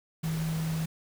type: tone in noise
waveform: sine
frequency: 160.4 Hz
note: E3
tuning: 47 cents flat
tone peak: -28 dBFS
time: 0.23-0.86 s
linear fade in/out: 10 ms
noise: pink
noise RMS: -41 dBFS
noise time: 0.23-0.86 s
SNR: +10 dB
effects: none